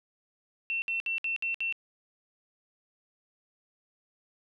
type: tone bursts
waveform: sine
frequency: 2700 Hz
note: E7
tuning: 41 cents sharp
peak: -28 dBFS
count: 6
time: 0.7-1.725 s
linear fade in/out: 0 ms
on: 120 ms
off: 61 ms
effects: none